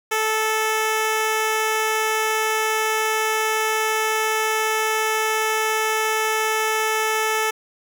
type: tone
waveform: 10% pulse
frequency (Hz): 437.3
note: A4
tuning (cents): -11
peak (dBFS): -11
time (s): 0.11-7.51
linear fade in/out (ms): 10
effects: none

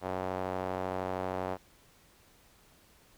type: tone with band-pass filter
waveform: sawtooth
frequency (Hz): 92.8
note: F#2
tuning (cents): +6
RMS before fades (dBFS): -35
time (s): 0.01-1.58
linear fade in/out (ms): 50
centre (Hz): 710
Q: 1.5
effects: pink hiss -62 dBFS RMS until 3.17 s

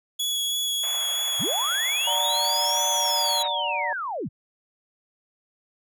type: tone with vibrato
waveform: sawtooth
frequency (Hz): 3368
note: G#7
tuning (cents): +24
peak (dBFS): -21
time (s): 0.19-3.43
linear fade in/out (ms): 10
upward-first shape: sine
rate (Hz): 3.1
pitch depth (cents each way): 10
type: band-pass noise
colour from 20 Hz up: pink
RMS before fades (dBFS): -40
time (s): 0.83-3.48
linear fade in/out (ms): 5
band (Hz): 580 to 2900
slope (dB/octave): 48
type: linear two-way sweep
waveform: sine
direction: up then down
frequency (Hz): 73.9 to 6272 to 73.9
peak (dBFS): -27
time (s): 1.39-4.29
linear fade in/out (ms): 20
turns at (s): 2.89
type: chord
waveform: sine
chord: D augmented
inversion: none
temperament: equal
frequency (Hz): 587.3 / 740 / 932.3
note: D5 / F#5 / A#5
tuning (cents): 0 / 0 / 0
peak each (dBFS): -32 / -32 / -27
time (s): 2.07-3.93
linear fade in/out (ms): 2
effects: none

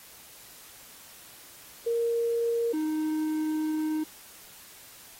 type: tone pair in turn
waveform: sine / triangle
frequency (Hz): 466.2 / 310.5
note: A#4 / D#4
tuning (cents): 0 / -3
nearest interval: perfect fifth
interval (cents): 703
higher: first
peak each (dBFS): -24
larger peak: neither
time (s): 1.86-2.73 / 2.73-4.04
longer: second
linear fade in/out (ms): 10
effects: white hiss -50 dBFS RMS until 5.19 s + AAC 48 kbps

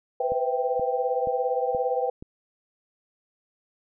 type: chord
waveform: sine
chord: C major seventh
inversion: third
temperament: equal with one note detuned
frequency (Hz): 493.9 / 511.3 / 659.3 / 784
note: B4 / C5 / E5 / G5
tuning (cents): 0 / -40 / 0 / 0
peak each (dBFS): -27 / -28 / -33 / -28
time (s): 0.2-2.1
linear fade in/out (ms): 5
type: click train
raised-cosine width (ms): 3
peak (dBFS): -26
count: 5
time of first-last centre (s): 0.32-2.225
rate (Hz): 2.1
effects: none

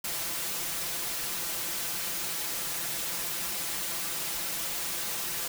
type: noise with comb filter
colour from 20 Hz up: white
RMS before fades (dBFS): -33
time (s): 0.04-5.48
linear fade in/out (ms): 5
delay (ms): 5.9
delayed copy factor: +0.65
effects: none

